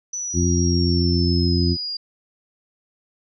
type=linear sweep; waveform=sine; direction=down; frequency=5970 to 4801 Hz; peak=-25 dBFS; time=0.13-1.97 s; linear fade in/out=5 ms
type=harmonic tone; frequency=87.1 Hz; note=F2; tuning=4 cents flat; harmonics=1 / 2 / 3 / 4; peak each=-19 / -22 / -24 / -25 dBFS; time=0.33-1.77 s; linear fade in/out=50 ms
effects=none